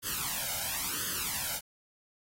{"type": "noise with flanger", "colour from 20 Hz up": "white", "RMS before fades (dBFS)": -34, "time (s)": [0.02, 1.61], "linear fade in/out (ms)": 50, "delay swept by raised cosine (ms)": [0.62, 1.35], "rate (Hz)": 0.96, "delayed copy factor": 0.85, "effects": ["AAC 48 kbps"]}